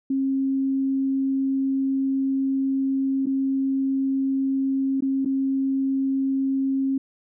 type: tone with dropouts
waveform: sine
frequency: 269.2 Hz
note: C4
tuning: 49 cents sharp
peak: -20 dBFS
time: 0.1-6.98 s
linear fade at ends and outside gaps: 5 ms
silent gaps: 3.259-3.267 / 5.007-5.022 / 5.249-5.257 s
effects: none